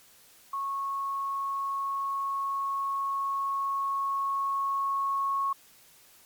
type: tone with level ramp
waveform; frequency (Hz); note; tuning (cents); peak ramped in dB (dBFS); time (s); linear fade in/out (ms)
sine; 1100; C#6; -14; -29 to -25; 0.53-5.53; 5
effects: white hiss -57 dBFS RMS until 6.25 s + MP3 96 kbps